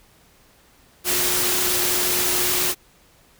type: tone in noise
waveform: sine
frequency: 360 Hz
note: F#4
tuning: 47 cents flat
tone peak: -30 dBFS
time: 1.04-2.75 s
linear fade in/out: 50 ms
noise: white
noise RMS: -21 dBFS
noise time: 1.04-2.75 s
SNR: -12 dB
effects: pink hiss -55 dBFS RMS until 3.39 s